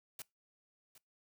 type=noise with echo; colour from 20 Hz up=white; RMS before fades=-45 dBFS; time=0.19-0.22 s; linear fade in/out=2 ms; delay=760 ms; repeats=1; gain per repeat=-15 dB; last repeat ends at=0.98 s; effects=noise-tail reverb RT60 0.2 s tail -23 dB re dry